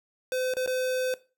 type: tone with dropouts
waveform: square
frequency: 511 Hz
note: C5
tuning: 41 cents flat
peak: -27 dBFS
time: 0.32-1.14 s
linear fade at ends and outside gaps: 1 ms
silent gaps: 0.538-0.568 / 0.662-0.675 s
effects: noise-tail reverb RT60 0.3 s tail -17 dB re dry